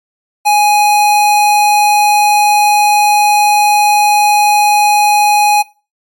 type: tone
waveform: square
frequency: 832 Hz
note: G#5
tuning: 3 cents sharp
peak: -7 dBFS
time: 0.45-5.63 s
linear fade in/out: 20 ms
effects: noise-tail reverb RT60 0.3 s tail -20 dB re dry + MP3 64 kbps